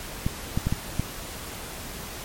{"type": "clicks", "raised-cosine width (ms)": 5, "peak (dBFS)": -11, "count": 5, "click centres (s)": [0.265, 0.575, 0.67, 0.725, 0.996], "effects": ["pink hiss -37 dBFS RMS until 2.24 s", "MP3 64 kbps"]}